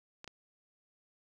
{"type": "clicks", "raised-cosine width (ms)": 0.2, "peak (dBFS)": -28, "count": 2, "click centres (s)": [0.244, 0.277], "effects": []}